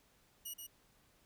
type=tone with echo; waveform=5% pulse; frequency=2905 Hz; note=F#7; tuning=32 cents flat; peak=-34 dBFS; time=0.45-0.54 s; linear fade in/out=10 ms; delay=130 ms; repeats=1; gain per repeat=-4 dB; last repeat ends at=0.67 s; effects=pink hiss -70 dBFS RMS until 1.25 s